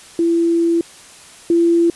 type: tone pair in turn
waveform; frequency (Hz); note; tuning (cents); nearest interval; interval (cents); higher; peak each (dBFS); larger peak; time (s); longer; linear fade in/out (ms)
sine; 336.3 / 338.6; E4 / E4; +35 / +46; unison; 11; second; -12 / -10; second; 0.19-0.81 / 1.5-1.9; first; 2
effects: white hiss -41 dBFS RMS until 1.95 s + resampled to 24000 Hz